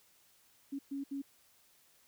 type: tone bursts at uneven times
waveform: sine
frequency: 277.2 Hz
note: C#4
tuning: in tune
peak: -36 dBFS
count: 3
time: 0.72-0.79 / 0.91-1.04 / 1.11-1.22 s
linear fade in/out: 10 ms
effects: white hiss -67 dBFS RMS until 2.07 s